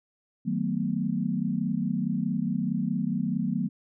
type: chord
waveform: sine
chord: B dominant seventh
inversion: first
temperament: just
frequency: 154.34 / 185.21 / 222.2 / 246.9 Hz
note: D#3 / F#3 / A3 / B3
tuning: -14 / +2 / +17 / 0 cents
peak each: -33 / -29 / -30 / -31 dBFS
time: 0.45-3.69 s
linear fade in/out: 20 ms
effects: none